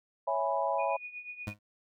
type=chord; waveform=sine; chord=C# minor seventh; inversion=none; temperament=equal; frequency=554.4 / 659.3 / 830.6 / 987.8 Hz; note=C#5 / E5 / G#5 / B5; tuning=0 / 0 / 0 / 0 cents; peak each=-33 dBFS; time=0.27-0.97 s; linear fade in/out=10 ms
type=tone with tremolo; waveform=sine; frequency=2463 Hz; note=D#7; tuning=18 cents flat; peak=-37 dBFS; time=0.78-1.54 s; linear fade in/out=20 ms; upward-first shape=triangle; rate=8.2 Hz; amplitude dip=80%
type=tone with exponential decay; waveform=25% pulse; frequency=103.83 Hz; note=G#2; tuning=in tune; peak=-28 dBFS; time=1.47-1.59 s; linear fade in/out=5 ms; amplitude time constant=24 ms
effects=none